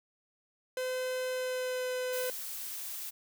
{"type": "tone with pitch glide", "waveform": "45% pulse", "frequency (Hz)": [511, 505.7], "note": ["C5", "B4"], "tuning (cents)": [-41, 41], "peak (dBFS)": -32, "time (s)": [0.77, 2.3], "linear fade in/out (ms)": 2, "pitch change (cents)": -18, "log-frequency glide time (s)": [1.31, 1.91]}
{"type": "noise", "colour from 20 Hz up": "blue", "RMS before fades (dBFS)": -40, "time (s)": [2.12, 3.11], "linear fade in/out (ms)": 20}
{"effects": []}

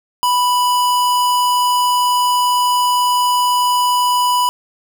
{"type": "tone", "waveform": "square", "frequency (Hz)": 987.8, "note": "B5", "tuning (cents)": 0, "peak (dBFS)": -13, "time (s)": [0.23, 4.49], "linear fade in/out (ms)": 0, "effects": []}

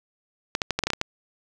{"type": "clicks", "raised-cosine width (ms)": 0.2, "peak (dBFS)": -6, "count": 9, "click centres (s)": [0.551, 0.618, 0.707, 0.79, 0.837, 0.87, 0.903, 0.934, 1.014], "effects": []}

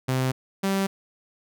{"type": "tone pair in turn", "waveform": "sawtooth", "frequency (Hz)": [129.9, 194.63], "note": ["C3", "G3"], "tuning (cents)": [-12, -12], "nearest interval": "perfect fifth", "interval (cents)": 700, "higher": "second", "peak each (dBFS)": -18, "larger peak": "neither", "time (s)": [[0.08, 0.32], [0.63, 0.87]], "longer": "neither", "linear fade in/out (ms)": 10, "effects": []}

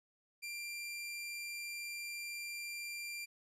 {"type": "tone", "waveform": "sawtooth", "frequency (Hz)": 2374, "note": "D7", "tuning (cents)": 18, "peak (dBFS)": -38, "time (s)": [0.42, 3.26], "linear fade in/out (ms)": 20, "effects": ["resampled to 32000 Hz", "13-bit"]}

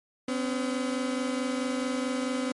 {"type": "tone pair together", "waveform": "30% pulse", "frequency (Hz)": [254.3, 278.9], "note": ["C4", "C#4"], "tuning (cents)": [-49, 11], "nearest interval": "major second", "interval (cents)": 160, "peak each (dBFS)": [-26, -31], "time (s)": [0.28, 2.52], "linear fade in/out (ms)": 5, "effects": ["MP3 48 kbps"]}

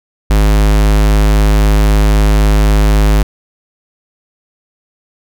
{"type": "tone", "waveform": "square", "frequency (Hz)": 51.91, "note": "G#1", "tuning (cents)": 0, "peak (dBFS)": -7, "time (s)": [0.3, 3.23], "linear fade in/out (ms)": 5, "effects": []}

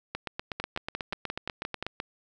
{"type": "two click trains", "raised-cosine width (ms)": 0.3, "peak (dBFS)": [-16, -16], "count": [15, 9], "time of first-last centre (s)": [[0.15, 1.866], [0.6, 2.001]], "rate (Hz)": [8.16, 5.71], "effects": []}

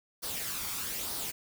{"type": "noise with flanger", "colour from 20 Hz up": "white", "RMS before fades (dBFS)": -36, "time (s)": [0.22, 1.32], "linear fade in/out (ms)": 20, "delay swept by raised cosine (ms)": [0.2, 0.89], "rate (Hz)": 1.1, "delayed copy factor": 0.5, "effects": []}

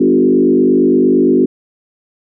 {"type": "tone with frequency modulation", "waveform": "sine", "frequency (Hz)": 314, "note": "D#4", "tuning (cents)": 16, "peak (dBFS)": -7, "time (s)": [0, 1.46], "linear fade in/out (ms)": 10, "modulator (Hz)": 48.7, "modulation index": 1.8, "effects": []}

